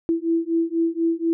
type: beating tone pair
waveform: sine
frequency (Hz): 329.6 / 333.7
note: E4 / E4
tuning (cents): 0 / +21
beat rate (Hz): 4.1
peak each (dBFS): -22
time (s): 0.09-1.33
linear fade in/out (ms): 0
effects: none